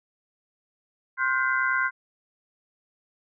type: tone cluster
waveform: sine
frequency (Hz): 1053 / 1430 / 1559 / 2032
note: C6 / F6 / G6 / B6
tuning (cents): +11 / +41 / -10 / +49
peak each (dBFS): -28 / -27 / -25 / -31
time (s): 1.17-1.91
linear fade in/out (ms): 50
effects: none